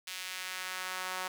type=tone with high-pass filter sweep; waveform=sawtooth; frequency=185 Hz; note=F#3; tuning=in tune; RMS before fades=-39 dBFS; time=0.07-1.28 s; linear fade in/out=5 ms; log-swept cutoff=2700 to 940 Hz; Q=1.1; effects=none